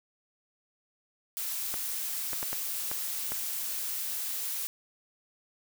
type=noise; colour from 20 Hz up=blue; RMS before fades=-34 dBFS; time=1.37-4.67 s; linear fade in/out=0 ms
type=clicks; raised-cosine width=0.5 ms; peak=-21 dBFS; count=6; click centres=1.741 / 2.332 / 2.429 / 2.53 / 2.915 / 3.32 s
effects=none